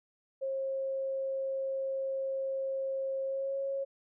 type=tone with pitch glide; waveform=sine; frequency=537 to 546.7 Hz; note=C5 to C#5; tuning=+45 to -24 cents; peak=-31 dBFS; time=0.41-3.85 s; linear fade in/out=20 ms; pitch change=+31 cents; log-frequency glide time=3.25-3.56 s; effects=none